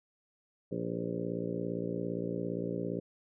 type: harmonic tone with a mistuned harmonic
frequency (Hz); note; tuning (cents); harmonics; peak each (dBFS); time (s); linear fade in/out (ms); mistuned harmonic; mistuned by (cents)
57.5; A#1; -23; 2 / 3 / 4 / 5 / 6 / 7 / 8 / 9 / 10; -44 / -38 / -43 / -40 / -43 / -39 / -45 / -42 / -48; 0.71-3; 10; 8; +54
effects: none